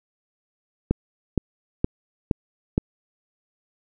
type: click train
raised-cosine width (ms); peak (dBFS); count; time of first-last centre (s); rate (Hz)
3; -6; 5; 0.91-2.779; 2.14
effects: none